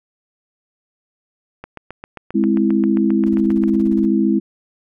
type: click train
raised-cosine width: 0.5 ms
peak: -17 dBFS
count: 16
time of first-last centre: 1.64-3.637 s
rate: 7.51 Hz
type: chord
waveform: sine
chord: Ab augmented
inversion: none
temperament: equal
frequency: 207.7 / 261.6 / 329.6 Hz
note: Ab3 / C4 / E4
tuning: 0 / 0 / 0 cents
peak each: -16 / -19 / -17 dBFS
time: 2.34-4.4 s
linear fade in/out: 20 ms
type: noise bursts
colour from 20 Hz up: brown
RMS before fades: -35 dBFS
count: 14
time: 3.26-4.056 s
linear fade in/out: 5 ms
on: 29 ms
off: 30 ms
effects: none